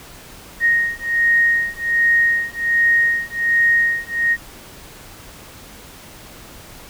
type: beating tone pair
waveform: sine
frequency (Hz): 1864.7 / 1866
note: A#6 / A#6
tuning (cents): 0 / +1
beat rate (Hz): 1.3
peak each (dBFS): -17 / -17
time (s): 0.6-4.37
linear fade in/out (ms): 50
effects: pink hiss -40 dBFS RMS until 6.89 s